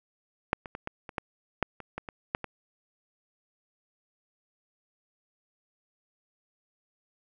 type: clicks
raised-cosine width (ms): 0.5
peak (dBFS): -8 / -24 / -21 / -18 / -25 / -15 / -9 / -26 / -19 / -23 / -11 / -20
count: 12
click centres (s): 0.531 / 0.658 / 0.751 / 0.874 / 1.092 / 1.182 / 1.627 / 1.803 / 1.98 / 2.088 / 2.349 / 2.443
effects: none